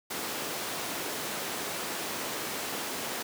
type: high-pass noise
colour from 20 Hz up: pink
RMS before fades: -35 dBFS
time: 0.1-3.23 s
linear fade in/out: 10 ms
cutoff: 270 Hz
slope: 12 dB/octave
effects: none